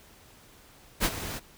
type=noise with ADSR envelope; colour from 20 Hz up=pink; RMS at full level=-23 dBFS; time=1-1.4 s; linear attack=45 ms; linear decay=50 ms; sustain=-13 dB; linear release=29 ms; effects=pink hiss -55 dBFS RMS until 1.57 s